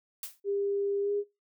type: noise with exponential decay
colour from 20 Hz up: blue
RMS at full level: -34 dBFS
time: 0.23-0.4 s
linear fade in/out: 2 ms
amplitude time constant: 36 ms
type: tone with pitch glide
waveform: sine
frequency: 400.8 to 408.5 Hz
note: G4 to G#4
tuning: +38 to -29 cents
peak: -27 dBFS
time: 0.44-1.24 s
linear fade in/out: 50 ms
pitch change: +33 cents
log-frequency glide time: 1.01-1.12 s
effects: noise-tail reverb RT60 0.2 s tail -20 dB re dry